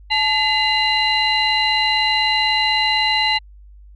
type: tone cluster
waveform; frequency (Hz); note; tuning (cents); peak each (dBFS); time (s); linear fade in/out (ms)
sine; 865 / 2032 / 2811 / 4032; A5 / B6 / F7 / B7; -30 / +49 / +11 / +35; -20; 0.1-3.39; 20
effects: tanh soft clip ceiling -5 dBFS + added 50 Hz sine -40 dBFS peak until 3.95 s